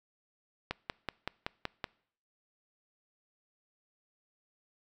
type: click train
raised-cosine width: 0.3 ms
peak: -17 dBFS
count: 7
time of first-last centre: 0.71-1.842 s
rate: 5.3 Hz
effects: noise-tail reverb RT60 0.6 s tail -24 dB re dry